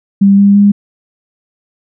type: tone with pitch steps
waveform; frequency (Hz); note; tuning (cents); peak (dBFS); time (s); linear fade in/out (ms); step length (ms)
sine; 198 / 200.4 / 202.9; G3 / G3 / G#3; +18 / +38 / -40; -3; 0.21-0.72; 10; 170
effects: none